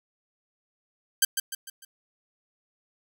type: tone with echo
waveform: 5% pulse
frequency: 1568 Hz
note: G6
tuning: in tune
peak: -6 dBFS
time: 1.22-1.25 s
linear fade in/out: 5 ms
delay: 150 ms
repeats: 4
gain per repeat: -7 dB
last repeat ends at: 1.85 s
effects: none